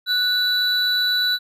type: tone pair together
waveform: triangle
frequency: 1481 / 3954 Hz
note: F#6 / B7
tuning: +1 / +1 cents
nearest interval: octave + perfect fourth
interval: 1700 cents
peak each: -21 / -17 dBFS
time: 0.06-1.39 s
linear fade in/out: 50 ms
effects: none